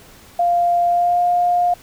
sine tone with pitch glide, 697 to 707.1 Hz, F5 to F5, -4 to +21 cents, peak -13 dBFS, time 0.39-1.74 s, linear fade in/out 5 ms, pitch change +25 cents, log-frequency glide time 0.87-1.21 s, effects pink hiss -45 dBFS RMS until 1.82 s

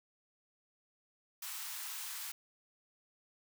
white high-pass noise, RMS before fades -43 dBFS, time 1.42-2.32 s, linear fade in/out 5 ms, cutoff 840 Hz, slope 48 dB/octave, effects none

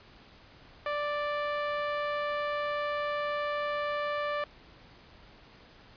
5% pulse tone with low-pass filter, 587.3 Hz, D5, in tune, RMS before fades -32 dBFS, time 0.86-4.44 s, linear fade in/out 2 ms, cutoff 1300 Hz, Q 0.76, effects pink hiss -55 dBFS RMS until 5.96 s + resampled to 11025 Hz

